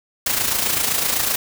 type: noise with amplitude modulation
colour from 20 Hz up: white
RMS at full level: -18 dBFS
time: 0.26-1.36 s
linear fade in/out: 5 ms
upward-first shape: sine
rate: 27.8 Hz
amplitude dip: 55%
effects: none